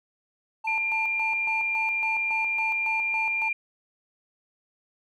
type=tone with tremolo; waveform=triangle; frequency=885 Hz; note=A5; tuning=10 cents sharp; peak=-27 dBFS; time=0.64-3.49 s; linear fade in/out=10 ms; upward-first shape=square; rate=3.6 Hz; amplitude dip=75%
type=tone; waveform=sine; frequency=2392 Hz; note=D7; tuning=31 cents sharp; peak=-24 dBFS; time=0.67-3.53 s; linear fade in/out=5 ms
effects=none